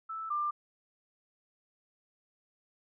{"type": "tone pair in turn", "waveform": "sine", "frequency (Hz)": [1316, 1190.6], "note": ["E6", "D6"], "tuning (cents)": [-3, 23], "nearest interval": "major second", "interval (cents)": 174, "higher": "first", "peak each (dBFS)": [-36, -29], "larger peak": "second", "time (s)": [[0.09, 0.3], [0.3, 0.51]], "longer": "neither", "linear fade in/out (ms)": 10, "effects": []}